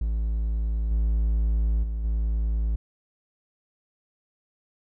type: tone with level steps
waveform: triangle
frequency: 55 Hz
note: A1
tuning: in tune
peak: -21 / -18 / -24 / -20 dBFS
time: 0.01-2.76 s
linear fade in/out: 5 ms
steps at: 0.91 / 1.83 / 2.04 s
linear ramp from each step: 5 ms
effects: none